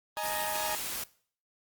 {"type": "chord", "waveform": "sawtooth", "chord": "D# suspended fourth", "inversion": "none", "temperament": "equal with one note detuned", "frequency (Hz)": [622.3, 838.8, 932.3], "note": ["D#5", "G#5", "A#5"], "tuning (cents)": [0, 17, 0], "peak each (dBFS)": [-33, -31, -33], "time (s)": [0.17, 0.75], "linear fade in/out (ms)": 0}
{"type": "noise", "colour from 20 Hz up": "white", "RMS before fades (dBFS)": -36, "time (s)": [0.23, 1.04], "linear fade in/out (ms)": 5}
{"effects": ["noise-tail reverb RT60 0.5 s tail -20 dB re dry", "Opus 32 kbps"]}